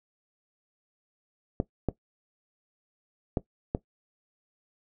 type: clicks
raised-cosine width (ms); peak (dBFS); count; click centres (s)
2; -12; 4; 1.601 / 1.887 / 3.372 / 3.749
effects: noise-tail reverb RT60 0.1 s tail -17 dB re dry